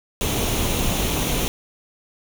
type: noise with comb filter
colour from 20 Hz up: pink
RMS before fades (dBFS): -22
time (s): 0.21-1.48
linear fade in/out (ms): 0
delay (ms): 0.31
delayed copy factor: +0.5
effects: none